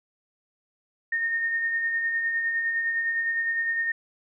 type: tone with tremolo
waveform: sine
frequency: 1836 Hz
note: A#6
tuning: 27 cents flat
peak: -22 dBFS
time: 1.12-3.92 s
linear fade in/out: 5 ms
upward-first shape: sine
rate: 9.8 Hz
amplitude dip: 35%
effects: none